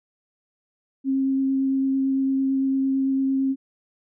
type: tone with vibrato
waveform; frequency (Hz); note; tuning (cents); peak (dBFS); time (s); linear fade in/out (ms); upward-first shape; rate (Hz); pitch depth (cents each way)
sine; 268.4; C4; +44; -19; 1.04-3.56; 50; triangle; 8.9; 10
effects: none